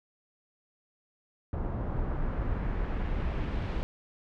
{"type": "noise with low-pass filter sweep", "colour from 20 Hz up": "brown", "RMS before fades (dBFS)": -31, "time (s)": [1.53, 3.83], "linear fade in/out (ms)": 0, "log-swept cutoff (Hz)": [1000, 3300], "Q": 1.1, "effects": []}